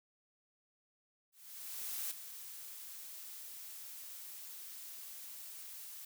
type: noise with ADSR envelope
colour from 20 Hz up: blue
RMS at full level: -39 dBFS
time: 1.32-6.05 s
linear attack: 790 ms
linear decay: 8 ms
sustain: -10 dB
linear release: 4 ms
effects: none